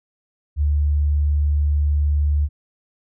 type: tone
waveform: sine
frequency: 73.42 Hz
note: D2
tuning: in tune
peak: -15 dBFS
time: 0.56-2.49 s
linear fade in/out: 50 ms
effects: none